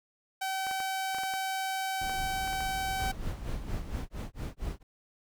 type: tone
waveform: sawtooth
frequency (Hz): 766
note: G5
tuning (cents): -40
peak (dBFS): -27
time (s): 0.41-3.12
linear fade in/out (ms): 10
type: clicks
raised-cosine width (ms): 0.5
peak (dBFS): -27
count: 11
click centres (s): 0.668 / 0.712 / 0.803 / 1.147 / 1.185 / 1.235 / 1.338 / 2.096 / 2.476 / 2.531 / 2.606
type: noise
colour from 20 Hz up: brown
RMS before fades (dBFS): -40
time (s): 2.01-4.05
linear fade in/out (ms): 5
type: noise with tremolo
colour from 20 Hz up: brown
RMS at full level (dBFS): -33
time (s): 2.99-4.83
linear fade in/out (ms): 5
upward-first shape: sine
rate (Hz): 4.3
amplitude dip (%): 100
effects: none